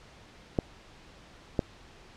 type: clicks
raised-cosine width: 2 ms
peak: -11 dBFS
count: 2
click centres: 0.588 / 1.592 s
effects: pink hiss -53 dBFS RMS until 2.16 s + low-pass 5000 Hz 12 dB/octave